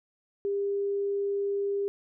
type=tone; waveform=sine; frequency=400.6 Hz; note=G4; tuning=38 cents sharp; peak=-26 dBFS; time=0.45-1.88 s; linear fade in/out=0 ms; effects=none